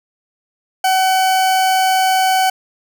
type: tone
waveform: 40% pulse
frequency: 755 Hz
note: F#5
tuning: 35 cents sharp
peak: -11 dBFS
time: 0.84-2.5 s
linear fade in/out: 5 ms
effects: none